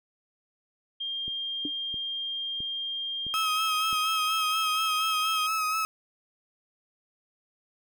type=tone; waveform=sine; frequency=3205 Hz; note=G7; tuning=38 cents sharp; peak=-30 dBFS; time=1-5.47 s; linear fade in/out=10 ms
type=click train; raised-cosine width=3 ms; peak=-31 dBFS; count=5; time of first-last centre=1.28-3.929 s; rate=1.51 Hz
type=tone with exponential decay; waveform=sine; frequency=293.7 Hz; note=D4; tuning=in tune; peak=-26 dBFS; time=1.65-1.72 s; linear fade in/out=2 ms; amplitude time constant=15 ms
type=tone with vibrato; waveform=35% pulse; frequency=1278 Hz; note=D#6; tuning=46 cents sharp; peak=-24 dBFS; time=3.34-5.85 s; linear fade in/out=0 ms; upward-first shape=sine; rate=4.2 Hz; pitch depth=35 cents each way
effects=none